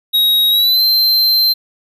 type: tone with pitch glide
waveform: square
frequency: 3800 to 4120 Hz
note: A#7 to C8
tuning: +33 to -28 cents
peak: -10 dBFS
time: 0.13-1.54 s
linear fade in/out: 20 ms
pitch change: +139 cents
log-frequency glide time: 0.5-0.83 s
effects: none